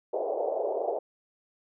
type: band-pass noise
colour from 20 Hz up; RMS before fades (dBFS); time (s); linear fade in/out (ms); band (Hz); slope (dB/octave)
pink; -30; 0.13-0.99; 5; 410 to 750; 48
effects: none